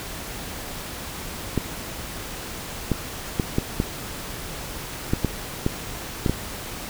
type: clicks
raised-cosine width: 3 ms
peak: -7 dBFS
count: 10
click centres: 1.577 / 2.917 / 3.398 / 3.584 / 3.801 / 5.135 / 5.247 / 5.664 / 6.262 / 6.296 s
effects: pink hiss -34 dBFS RMS until 6.89 s